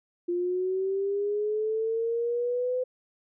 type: linear sweep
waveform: sine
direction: up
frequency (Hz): 347.1 to 509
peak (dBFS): -25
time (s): 0.28-2.84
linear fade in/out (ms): 10
effects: none